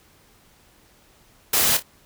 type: noise with echo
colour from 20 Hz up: white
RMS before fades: -19 dBFS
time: 1.53-1.77 s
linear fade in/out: 5 ms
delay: 28 ms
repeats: 2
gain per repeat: -11 dB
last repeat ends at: 1.826 s
effects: pink hiss -56 dBFS RMS until 2.05 s